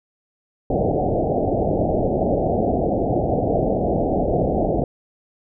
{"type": "low-pass noise", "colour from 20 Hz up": "white", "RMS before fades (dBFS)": -20, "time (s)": [0.7, 4.84], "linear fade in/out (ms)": 2, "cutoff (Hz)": 760, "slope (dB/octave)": 96, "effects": []}